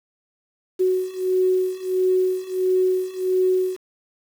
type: beating tone pair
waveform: sine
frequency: 370 / 371.5 Hz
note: F#4 / F#4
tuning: 0 / +7 cents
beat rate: 1.5 Hz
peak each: -22 / -20 dBFS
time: 0.79-3.77 s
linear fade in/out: 20 ms
effects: 7-bit